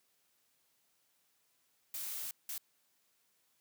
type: noise bursts at uneven times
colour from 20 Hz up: blue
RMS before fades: -41 dBFS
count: 2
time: 1.94-2.31 / 2.49-2.58 s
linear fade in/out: 2 ms
effects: white hiss -75 dBFS RMS until 3.6 s + high-pass 100 Hz 12 dB/octave